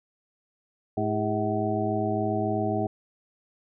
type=harmonic tone with a mistuned harmonic; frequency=107.4 Hz; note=A2; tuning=41 cents flat; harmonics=1 / 2 / 3 / 4 / 6 / 7; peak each=-31 / -31 / -31 / -31 / -31 / -31 dBFS; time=0.97-2.87 s; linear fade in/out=5 ms; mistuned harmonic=4; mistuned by=-100 cents; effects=none